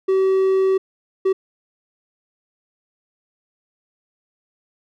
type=tone bursts at uneven times; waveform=triangle; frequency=381.9 Hz; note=G4; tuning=45 cents flat; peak=-12 dBFS; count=2; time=0.08-0.78 / 1.25-1.33 s; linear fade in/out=10 ms; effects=none